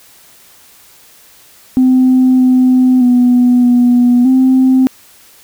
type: tone with pitch steps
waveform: sine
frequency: 256.8 / 254.9 / 246.5 / 244.2 / 260.1 Hz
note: C4 / C4 / B3 / B3 / C4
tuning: -32 / -45 / -3 / -19 / -10 cents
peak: -4 dBFS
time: 1.77-4.87 s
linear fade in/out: 0 ms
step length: 620 ms
effects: tanh soft clip ceiling -2 dBFS + white hiss -43 dBFS RMS until 5.43 s